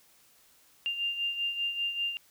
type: beating tone pair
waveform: sine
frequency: 2794 / 2799.1 Hz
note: F7 / F7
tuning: 0 / +3 cents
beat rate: 5.1 Hz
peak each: -30 / -37 dBFS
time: 0.86-2.17 s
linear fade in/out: 0 ms
effects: white hiss -62 dBFS RMS until 2.3 s